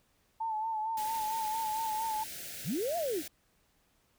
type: tone with vibrato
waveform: sine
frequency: 880 Hz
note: A5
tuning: in tune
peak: -31 dBFS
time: 0.4-2.24 s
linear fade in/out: 10 ms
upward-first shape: sine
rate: 4.4 Hz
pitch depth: 48 cents each way
type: band-stop noise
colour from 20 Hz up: white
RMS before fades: -43 dBFS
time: 0.97-3.28 s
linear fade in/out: 5 ms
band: 760 to 1400 Hz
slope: 96 dB/octave
type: linear two-way sweep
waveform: sine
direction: up then down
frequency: 93.1 to 710 to 263.7 Hz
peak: -30 dBFS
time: 2.64-3.23 s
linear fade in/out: 50 ms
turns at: 2.97 s
effects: pink hiss -71 dBFS RMS until 4.18 s